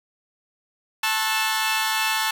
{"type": "chord", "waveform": "15% pulse", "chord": "F# minor seventh", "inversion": "first", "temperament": "equal with one note detuned", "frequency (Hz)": [880, 1083.4, 1318.5, 1480], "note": ["A5", "C#6", "E6", "F#6"], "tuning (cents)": [0, -40, 0, 0], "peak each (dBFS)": [-17, -22, -23, -23], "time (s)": [1.03, 2.31], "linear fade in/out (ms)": 5, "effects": []}